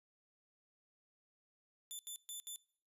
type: tone bursts at uneven times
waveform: 10% pulse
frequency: 3520 Hz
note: A7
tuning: in tune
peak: -36 dBFS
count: 4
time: 1.91-1.99 / 2.07-2.16 / 2.29-2.4 / 2.47-2.56 s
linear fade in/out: 0 ms
effects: noise-tail reverb RT60 0.5 s tail -22 dB re dry + resampled to 32000 Hz